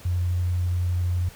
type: tone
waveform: sine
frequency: 88.8 Hz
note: F2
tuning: 29 cents sharp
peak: -21 dBFS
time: 0.05-1.29 s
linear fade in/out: 5 ms
effects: pink hiss -47 dBFS RMS until 1.35 s